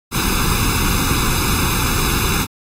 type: noise with comb filter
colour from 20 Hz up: pink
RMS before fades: -18 dBFS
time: 0.11-2.47 s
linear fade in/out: 50 ms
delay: 0.79 ms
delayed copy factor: +1
effects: AAC 48 kbps